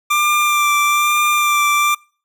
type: tone with vibrato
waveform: 25% pulse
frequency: 1185 Hz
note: D6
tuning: 15 cents sharp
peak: -9 dBFS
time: 0.1-1.95 s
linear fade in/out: 10 ms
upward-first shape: sine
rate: 1.1 Hz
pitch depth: 17 cents each way
effects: noise-tail reverb RT60 0.4 s tail -26 dB re dry